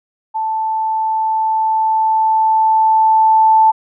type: tone with level ramp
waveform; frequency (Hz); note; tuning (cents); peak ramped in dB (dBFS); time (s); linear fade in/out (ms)
sine; 880; A5; 0; -16 to -6; 0.34-3.72; 20
effects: none